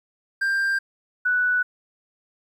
triangle / sine tone pair in turn, 1587 / 1481.8 Hz, G6 / F#6, +21 / +2 cents, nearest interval minor second, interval 119 cents, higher first, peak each -18 / -18 dBFS, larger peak neither, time 0.41-0.79 / 1.25-1.63 s, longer neither, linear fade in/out 10 ms, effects 10-bit

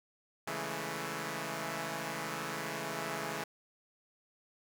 5% pulse chord, A major seventh, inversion first, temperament equal, 138.59 / 164.81 / 207.7 / 220 Hz, C#3 / E3 / G#3 / A3, 0 / 0 / 0 / 0 cents, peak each -31 / -29 / -33 / -31 dBFS, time 0.47-3.44 s, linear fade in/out 5 ms, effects none

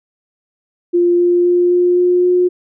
sine tone with pitch steps, 349.2 / 351.2 / 353.3 / 355.3 / 357.4 / 359.4 Hz, F4 / F4 / F4 / F4 / F4 / F4, 0 / +10 / +20 / +30 / +40 / +50 cents, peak -9 dBFS, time 0.93-2.49 s, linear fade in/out 20 ms, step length 260 ms, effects none

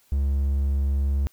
triangle tone, 69.3 Hz, C#2, in tune, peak -18 dBFS, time 0.12-1.27 s, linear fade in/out 0 ms, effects white hiss -61 dBFS RMS until 1.32 s

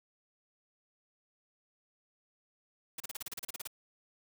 white noise bursts, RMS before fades -40 dBFS, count 13, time 2.98-3.674 s, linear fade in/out 5 ms, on 22 ms, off 34 ms, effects none

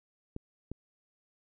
clicks, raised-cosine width 3 ms, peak -25 dBFS, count 2, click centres 0.364 / 0.716 s, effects none

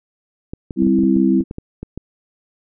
clicks, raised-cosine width 3 ms, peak -15 dBFS, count 12, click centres 0.535 / 0.708 / 0.824 / 0.869 / 0.988 / 1.035 / 1.165 / 1.407 / 1.511 / 1.584 / 1.83 / 1.976 s
sine chord, C major, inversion second, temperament equal, 196 / 261.6 / 329.6 Hz, G3 / C4 / E4, 0 / 0 / 0 cents, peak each -16 dBFS, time 0.76-1.44 s, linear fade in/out 50 ms
effects none

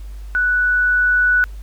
sine tone with level ramp, 1480 Hz, F#6, in tune, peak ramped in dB -14 to -11 dBFS, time 0.35-1.44 s, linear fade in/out 0 ms, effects added 50 Hz sine -29 dBFS peak until 1.62 s + pink hiss -51 dBFS RMS until 1.62 s

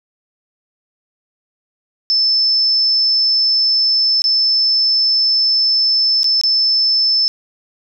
sine tone with dropouts, 5270 Hz, E8, 1 cent flat, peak -11 dBFS, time 2.1-7.28 s, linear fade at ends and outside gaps 0 ms, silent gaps 4.219-4.241 / 6.232-6.243 / 6.413-6.436 s, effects none

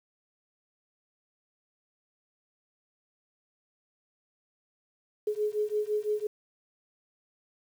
sine beating tone pair, 419.3 / 425.2 Hz, G#4 / G#4, +17 / +41 cents, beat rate 5.9 Hz, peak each -30 dBFS, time 5.27-6.27 s, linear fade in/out 5 ms, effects 9-bit

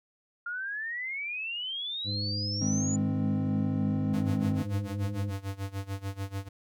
sine exponential sweep, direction up, 1396.9 to 7020 Hz, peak -32 dBFS, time 0.46-2.96 s, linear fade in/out 5 ms
harmonic tone, 102.1 Hz, G#2, 29 cents flat, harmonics 1 / 2 / 3 / 5, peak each -32 / -39 / -42 / -46 dBFS, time 2.04-5.34 s, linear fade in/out 50 ms
triangle chord, Ab major, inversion second, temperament equal, 155.56 / 207.7 / 261.6 Hz, Eb3 / Ab3 / C4, 0 / 0 / 0 cents, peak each -31 / -29 / -29 dBFS, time 2.61-4.63 s, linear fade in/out 5 ms
square tone with tremolo, 98 Hz, G2, in tune, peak -31 dBFS, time 4.13-6.49 s, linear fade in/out 10 ms, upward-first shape sine, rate 6.8 Hz, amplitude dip 90%
effects none

